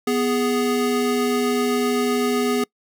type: tone pair together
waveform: square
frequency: 246.9 / 414.1 Hz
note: B3 / G#4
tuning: 0 / -5 cents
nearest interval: major sixth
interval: 895 cents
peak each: -22 dBFS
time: 0.07-2.64 s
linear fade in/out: 5 ms
effects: noise-tail reverb RT60 0.1 s tail -25 dB re dry